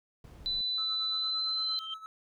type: noise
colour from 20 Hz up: brown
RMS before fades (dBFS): -48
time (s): 0.24-0.61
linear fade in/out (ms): 2
type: tone with pitch glide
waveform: sine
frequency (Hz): 3994 to 4061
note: B7 to B7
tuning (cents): +19 to +48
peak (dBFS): -29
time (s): 0.46-1.79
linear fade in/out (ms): 0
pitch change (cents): +29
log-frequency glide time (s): 1.1-1.41
type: tone with tremolo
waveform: triangle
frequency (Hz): 1300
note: E6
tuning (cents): -24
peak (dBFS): -38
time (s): 0.78-2.06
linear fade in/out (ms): 0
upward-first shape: sine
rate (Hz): 8.8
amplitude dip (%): 70
type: tone with exponential growth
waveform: sine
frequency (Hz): 3133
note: G7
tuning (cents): -2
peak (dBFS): -33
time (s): 1.43-1.94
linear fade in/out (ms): 2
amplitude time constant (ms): 110
effects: none